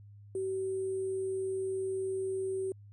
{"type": "tone with sample-and-hold", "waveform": "sine", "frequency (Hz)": 381.6, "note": "G4", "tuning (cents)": -47, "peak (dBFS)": -31, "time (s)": [0.35, 2.72], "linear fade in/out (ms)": 2, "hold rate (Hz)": 8820, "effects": ["added 102 Hz sine -50 dBFS peak until 2.92 s", "resampled to 32000 Hz"]}